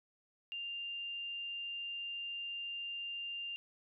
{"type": "tone", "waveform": "sine", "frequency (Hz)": 2794, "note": "F7", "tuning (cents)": 0, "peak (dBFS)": -39, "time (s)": [0.52, 3.56], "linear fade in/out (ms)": 0, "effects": []}